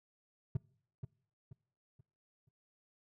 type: tone with echo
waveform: triangle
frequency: 130.81 Hz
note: C3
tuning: in tune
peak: -27 dBFS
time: 0.55-0.57 s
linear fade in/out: 5 ms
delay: 480 ms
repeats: 4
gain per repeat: -9 dB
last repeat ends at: 2.49 s
effects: noise-tail reverb RT60 0.6 s tail -24 dB re dry